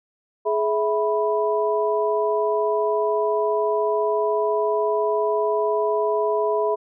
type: tone cluster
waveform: sine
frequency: 421.8 / 656 / 986 Hz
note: G#4 / E5 / B5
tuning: +27 / -9 / -3 cents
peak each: -21 / -24 / -25 dBFS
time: 0.45-6.76 s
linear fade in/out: 20 ms
effects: none